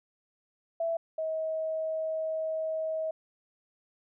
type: tone pair in turn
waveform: sine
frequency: 664 / 636.4 Hz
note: E5 / D#5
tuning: +12 / +39 cents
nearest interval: minor second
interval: 73 cents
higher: first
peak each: -27 / -29 dBFS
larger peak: first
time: 0.8-0.97 / 1.18-3.11 s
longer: second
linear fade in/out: 5 ms
effects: none